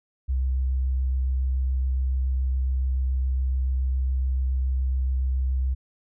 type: tone with vibrato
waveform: sine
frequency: 64.9 Hz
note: C2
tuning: 13 cents flat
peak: -21 dBFS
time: 0.28-5.75 s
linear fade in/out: 20 ms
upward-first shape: sine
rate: 7.1 Hz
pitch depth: 11 cents each way
effects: none